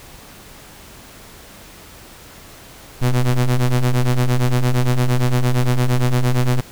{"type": "ring-modulated tone", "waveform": "square", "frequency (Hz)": 61.74, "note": "B1", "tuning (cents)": 0, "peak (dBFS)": -11, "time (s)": [3.01, 6.61], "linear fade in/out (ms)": 10, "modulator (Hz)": 66.1, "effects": ["pink hiss -41 dBFS RMS until 6.71 s"]}